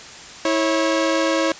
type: tone pair together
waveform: sawtooth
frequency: 325.4 / 548 Hz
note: E4 / C#5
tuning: -22 / -20 cents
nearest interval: major sixth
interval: 902 cents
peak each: -16 dBFS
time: 0.45-1.52 s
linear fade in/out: 2 ms
effects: white hiss -38 dBFS RMS until 1.59 s + resampled to 16000 Hz

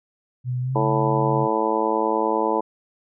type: tone with pitch glide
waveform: sine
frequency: 125.2 to 137.32 Hz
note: B2 to C#3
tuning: +24 to -16 cents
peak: -22 dBFS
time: 0.44-1.48 s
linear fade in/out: 50 ms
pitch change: +160 cents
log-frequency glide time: 0.61-0.82 s
type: harmonic tone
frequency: 110 Hz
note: A2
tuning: in tune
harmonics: 2 / 3 / 4 / 5 / 6 / 7 / 8 / 9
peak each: -32 / -26 / -25 / -27 / -31 / -31 / -25 / -26 dBFS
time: 0.75-2.61 s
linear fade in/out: 10 ms
effects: none

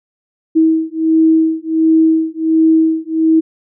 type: beating tone pair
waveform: sine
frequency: 320.3 / 321.7 Hz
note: E4 / E4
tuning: -50 / -42 cents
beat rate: 1.4 Hz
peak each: -12 dBFS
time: 0.55-3.41 s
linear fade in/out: 20 ms
effects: none

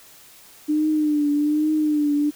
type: tone with vibrato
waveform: sine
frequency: 300 Hz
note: D4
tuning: 37 cents sharp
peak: -17 dBFS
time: 0.68-2.31 s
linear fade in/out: 20 ms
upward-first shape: triangle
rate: 1.2 Hz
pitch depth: 61 cents each way
effects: white hiss -48 dBFS RMS until 2.35 s

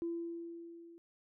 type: tone with level ramp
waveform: sine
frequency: 337.6 Hz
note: E4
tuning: 41 cents sharp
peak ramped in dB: -33 to -53 dBFS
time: 0.02-0.98 s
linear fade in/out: 0 ms
effects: tanh soft clip ceiling -29 dBFS

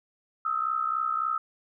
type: tone pair together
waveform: sine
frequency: 1260.4 / 1324 Hz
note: D#6 / E6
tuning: +22 / +7 cents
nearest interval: minor second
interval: 85 cents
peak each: -28 / -28 dBFS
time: 0.45-1.38 s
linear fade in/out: 5 ms
effects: none

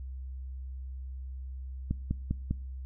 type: click train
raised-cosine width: 5 ms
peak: -17 dBFS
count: 4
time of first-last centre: 1.91-2.51 s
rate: 5 Hz
effects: noise-tail reverb RT60 0.5 s tail -23 dB re dry + added 65 Hz sine -37 dBFS peak until 2.85 s

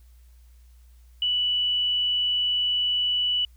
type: tone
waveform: sine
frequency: 2960 Hz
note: F#7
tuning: in tune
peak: -21 dBFS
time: 1.22-3.45 s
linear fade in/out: 2 ms
effects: added 60 Hz sine -49 dBFS peak until 3.56 s + white hiss -66 dBFS RMS until 3.56 s

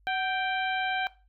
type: harmonic tone with a mistuned harmonic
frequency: 784 Hz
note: G5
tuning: in tune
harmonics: 1 / 2 / 3 / 4 / 5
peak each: -29 / -31 / -36 / -38 / -44 dBFS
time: 0.07-1.07 s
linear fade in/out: 0 ms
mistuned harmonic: 1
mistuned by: -76 cents
effects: noise-tail reverb RT60 0.3 s tail -18 dB re dry + added 50 Hz sine -59 dBFS peak until 1.28 s

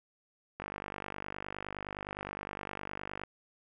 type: click train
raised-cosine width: 0.5 ms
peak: -23 dBFS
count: 132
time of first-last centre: 0.6-3.236 s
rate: 49.7 Hz
effects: none

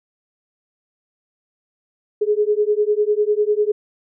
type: beating tone pair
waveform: sine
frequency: 414.6 / 424.6 Hz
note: G#4 / G#4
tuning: -3 / +38 cents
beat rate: 10 Hz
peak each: -18 dBFS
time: 2.21-3.72 s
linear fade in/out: 10 ms
effects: none

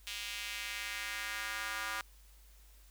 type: tone with high-pass filter sweep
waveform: square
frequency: 109.4 Hz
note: A2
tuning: 9 cents flat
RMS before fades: -40 dBFS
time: 0.07-2.01 s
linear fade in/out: 0 ms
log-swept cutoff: 2900 to 1300 Hz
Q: 1.9
effects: added 50 Hz sine -57 dBFS peak until 2.9 s + white hiss -65 dBFS RMS until 2.9 s

